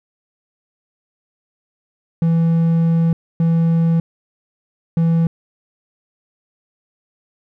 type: tone bursts at uneven times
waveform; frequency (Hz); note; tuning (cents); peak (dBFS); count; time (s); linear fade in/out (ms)
triangle; 165.6; E3; +8; -10; 3; 2.22-3.13 / 3.4-4 / 4.97-5.27; 2
effects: none